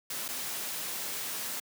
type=noise with dropouts; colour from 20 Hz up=white; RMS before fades=-36 dBFS; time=0.1-1.6 s; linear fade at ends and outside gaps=5 ms; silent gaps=0.282-0.286 s; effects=high-pass 150 Hz 12 dB/octave